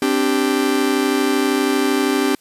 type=chord; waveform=45% pulse; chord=C suspended second; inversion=none; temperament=just; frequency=261.6 / 294.3 / 392.4 Hz; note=C4 / D4 / G4; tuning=0 / +4 / +2 cents; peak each=-20 dBFS; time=0.02-2.35 s; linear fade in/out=2 ms; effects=white hiss -55 dBFS RMS until 2.4 s + resampled to 32000 Hz